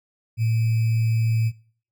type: tone with sample-and-hold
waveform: sine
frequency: 112.9 Hz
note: A2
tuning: 45 cents sharp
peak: -18 dBFS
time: 0.37-1.52 s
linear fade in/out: 50 ms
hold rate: 2450 Hz
effects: noise-tail reverb RT60 0.5 s tail -22 dB re dry